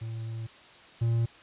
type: tone pair in turn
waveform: triangle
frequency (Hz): 113.1 / 115.88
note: A2 / A#2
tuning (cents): +48 / -10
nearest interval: unison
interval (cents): 42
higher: second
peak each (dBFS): -31 / -21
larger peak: second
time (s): 0.01-0.47 / 1.01-1.26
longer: first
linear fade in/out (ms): 10
effects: white hiss -52 dBFS RMS until 1.42 s + resampled to 8000 Hz